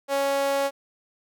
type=tone with high-pass filter; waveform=sawtooth; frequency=277.2 Hz; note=C#4; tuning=in tune; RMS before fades=-24 dBFS; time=0.08-0.71 s; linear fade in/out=50 ms; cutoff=590 Hz; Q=2.9; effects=none